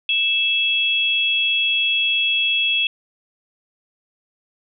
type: tone pair together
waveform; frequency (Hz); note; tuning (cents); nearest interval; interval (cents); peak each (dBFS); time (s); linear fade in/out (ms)
sine; 2637 / 3322; E7 / G#7; 0 / 0; major third; 400; -19 / -19; 0.09-2.87; 2
effects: none